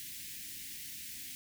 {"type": "band-stop noise", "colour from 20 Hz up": "white", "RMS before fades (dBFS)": -45, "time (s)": [0, 1.35], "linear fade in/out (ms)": 0, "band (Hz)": [320, 1800], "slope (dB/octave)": 48, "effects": []}